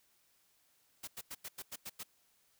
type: noise bursts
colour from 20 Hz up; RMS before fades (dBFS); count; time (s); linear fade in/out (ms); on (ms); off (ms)
white; -44; 8; 1.03-2.035; 10; 46; 91
effects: white hiss -72 dBFS RMS until 2.59 s